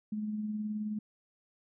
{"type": "tone with tremolo", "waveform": "sine", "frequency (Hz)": 212.4, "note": "G#3", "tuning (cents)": 39, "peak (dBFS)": -31, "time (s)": [0.12, 0.99], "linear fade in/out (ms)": 5, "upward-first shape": "sine", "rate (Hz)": 19, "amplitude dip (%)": 35, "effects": []}